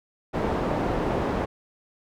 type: low-pass noise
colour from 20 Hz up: white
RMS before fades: -26 dBFS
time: 0.33-1.46 s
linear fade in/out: 20 ms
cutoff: 650 Hz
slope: 12 dB/octave
effects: none